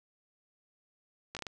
slowing click train, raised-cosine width 0.2 ms, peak -22 dBFS, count 5, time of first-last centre 1.35-1.468 s, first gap 17 ms, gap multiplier 1.38, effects none

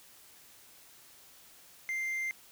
triangle tone, 2093 Hz, C7, in tune, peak -30 dBFS, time 1.89-2.31 s, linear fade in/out 0 ms, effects white hiss -57 dBFS RMS until 2.51 s

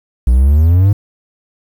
triangle exponential sweep, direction up, 58.27 to 103.8 Hz, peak -4 dBFS, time 0.27-0.93 s, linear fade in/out 5 ms, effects 7-bit

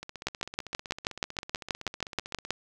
two click trains, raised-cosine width 0.2 ms, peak -10 / -22 dBFS, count 15 / 39, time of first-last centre 0.27-2.506 / 0.03-2.45 s, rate 6.26 / 15.7 Hz, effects none

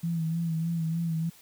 sine tone with vibrato, 164.81 Hz, E3, in tune, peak -26 dBFS, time 0.03-1.3 s, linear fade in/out 10 ms, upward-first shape sine, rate 3.3 Hz, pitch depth 45 cents each way, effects white hiss -55 dBFS RMS until 1.41 s

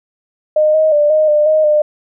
sine tone with pitch steps, 613 / 627 / 591 / 619 / 599 / 622 / 602 Hz, D#5 / D#5 / D5 / D#5 / D5 / D#5 / D5, -26 / +13 / +11 / -9 / +34 / -1 / +43 cents, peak -8 dBFS, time 0.56-1.82 s, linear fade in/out 5 ms, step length 180 ms, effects none

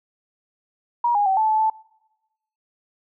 sine tone with pitch steps, 953 / 821 / 767 / 873 / 868 / 876 Hz, A#5 / G#5 / G5 / A5 / A5 / A5, +38 / -20 / -38 / -14 / -24 / -8 cents, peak -16 dBFS, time 1.04-1.7 s, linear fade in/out 5 ms, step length 110 ms, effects noise-tail reverb RT60 1.0 s tail -24 dB re dry

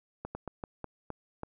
slowing click train, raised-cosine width 1 ms, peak -23 dBFS, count 7, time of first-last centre 0.25-1.434 s, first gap 100 ms, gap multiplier 1.27, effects none

